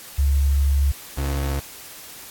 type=tone pair in turn; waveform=sine / 35% pulse; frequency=69.9 / 69.5 Hz; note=C#2 / C#2; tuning=+15 / +5 cents; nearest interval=unison; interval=10 cents; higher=first; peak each=-15 / -20 dBFS; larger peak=first; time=0.18-0.92 / 1.17-1.6 s; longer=first; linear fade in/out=10 ms; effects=white hiss -40 dBFS RMS until 2.3 s + AAC 64 kbps